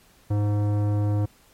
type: tone with tanh clipping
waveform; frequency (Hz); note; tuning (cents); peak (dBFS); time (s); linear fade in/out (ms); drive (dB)
sine; 103.6; G#2; -4; -22; 0.3-1.26; 10; 16
effects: pink hiss -57 dBFS RMS until 1.53 s + MP3 64 kbps